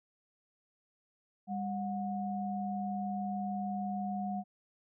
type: tone pair together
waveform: sine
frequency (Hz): 199.46 / 727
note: G3 / F#5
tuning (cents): +30 / -31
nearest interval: octave + minor seventh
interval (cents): 2239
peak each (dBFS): -35 / -37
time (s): 1.47-4.44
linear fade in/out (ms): 50
effects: none